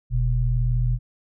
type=tone pair together; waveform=sine; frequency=43.2 / 122.3 Hz; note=F1 / B2; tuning=-18 / -16 cents; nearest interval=octave + tritone; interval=1802 cents; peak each=-21 dBFS; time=0.1-0.99 s; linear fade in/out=50 ms; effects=none